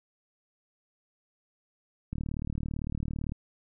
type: click train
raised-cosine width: 5 ms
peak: -21 dBFS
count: 46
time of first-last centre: 2.13-3.32 s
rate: 37.8 Hz
effects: none